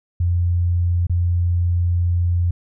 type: tone with dropouts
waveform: sine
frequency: 87.31 Hz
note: F2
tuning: in tune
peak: -15 dBFS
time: 0.2-2.51 s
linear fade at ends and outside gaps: 5 ms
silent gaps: 1.069-1.096 s
effects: none